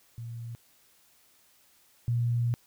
sine tone pair in turn, 117 / 119.05 Hz, A#2 / A#2, +7 / +37 cents, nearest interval unison, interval 30 cents, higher second, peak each -36 / -24 dBFS, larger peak second, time 0.18-0.55 / 2.08-2.54 s, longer second, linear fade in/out 0 ms, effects white hiss -63 dBFS RMS until 2.66 s

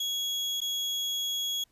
35% pulse tone with dropouts, 3330 Hz, G#7, 4 cents sharp, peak -27 dBFS, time 0-1.64 s, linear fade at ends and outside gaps 5 ms, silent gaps 0.605-0.615 s, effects pink hiss -69 dBFS RMS until 1.71 s + resampled to 32000 Hz

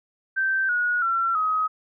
sine tone with pitch steps, 1557 / 1452.7 / 1355.4 / 1264.7 Hz, G6 / F#6 / E6 / D#6, -12 / -32 / +48 / +28 cents, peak -20 dBFS, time 0.36-1.68 s, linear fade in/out 20 ms, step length 330 ms, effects none

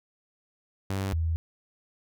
sawtooth / sine tone pair in turn, 97 / 81.57 Hz, G2 / E2, -18 / -18 cents, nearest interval minor third, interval 300 cents, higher first, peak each -24 dBFS, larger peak neither, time 0.9-1.13 / 1.13-1.36 s, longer neither, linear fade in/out 0 ms, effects none

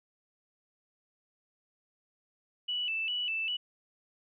sine tone with vibrato, 2794 Hz, F7, in tune, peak -30 dBFS, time 2.68-3.57 s, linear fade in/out 10 ms, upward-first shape square, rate 2.5 Hz, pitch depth 94 cents each way, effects none

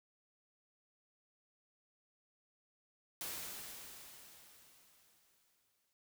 white noise with exponential decay, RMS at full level -42 dBFS, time 3.21-5.93 s, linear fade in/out 0 ms, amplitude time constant 590 ms, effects none

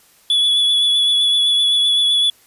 triangle tone with vibrato, 3414 Hz, G#7, 47 cents sharp, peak -11 dBFS, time 0.3-2.3 s, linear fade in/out 2 ms, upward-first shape sine, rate 7.8 Hz, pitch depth 20 cents each way, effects white hiss -52 dBFS RMS until 2.46 s + resampled to 32000 Hz

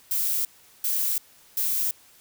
violet noise bursts, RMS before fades -25 dBFS, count 3, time 0.11-1.91 s, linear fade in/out 2 ms, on 340 ms, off 390 ms, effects white hiss -55 dBFS RMS until 2.2 s

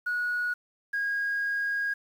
sine tone pair in turn, 1458 / 1635.8 Hz, F#6 / G#6, -26 / -27 cents, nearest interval major second, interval 199 cents, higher second, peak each -25 dBFS, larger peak neither, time 0.06-0.54 / 0.93-1.94 s, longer second, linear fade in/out 10 ms, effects tanh soft clip ceiling -22 dBFS + 9-bit

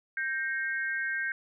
sine tone cluster, 1576 / 1860 / 2163 Hz, G6 / A#6 / C#7, +9 / -4 / -43 cents, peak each -30 / -36 / -39 dBFS, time 0.17-1.32 s, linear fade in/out 2 ms, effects none

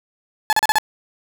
30% pulse tone bursts, 861 Hz, A5, 38 cents flat, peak -10 dBFS, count 5, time 0.5-0.784 s, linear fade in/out 0 ms, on 28 ms, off 36 ms, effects none

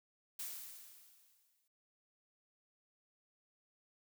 blue noise with exponential decay, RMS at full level -42 dBFS, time 0.39-1.68 s, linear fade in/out 5 ms, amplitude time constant 280 ms, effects none

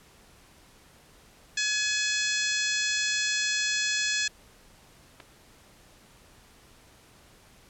harmonic tone, 847 Hz, G#5, 34 cents sharp, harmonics 2 / 3 / 4 / 5 / 6 / 7 / 8 / 9, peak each -30 / -32 / -33 / -34 / -35 / -35 / -36 / -37 dBFS, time 1.57-4.28 s, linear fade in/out 5 ms
clicks, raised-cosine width 0.3 ms, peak -30 dBFS, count 2, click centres 5.201 / 5.204 s
effects pink hiss -56 dBFS RMS until 7.69 s + low-pass 12000 Hz 12 dB/octave

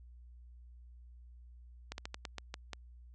slowing click train, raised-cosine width 0.2 ms, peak -23 dBFS, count 8, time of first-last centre 1.92-2.733 s, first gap 61 ms, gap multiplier 1.21, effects added 60 Hz sine -52 dBFS peak until 3.14 s + resampled to 22050 Hz

